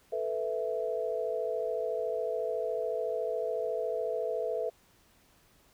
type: chord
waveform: sine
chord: A suspended second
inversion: none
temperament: equal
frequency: 440 / 493.9 / 659.3 Hz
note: A4 / B4 / E5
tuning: 0 / 0 / 0 cents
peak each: -34 dBFS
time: 0.12-4.7 s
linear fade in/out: 10 ms
effects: pink hiss -64 dBFS RMS until 5.73 s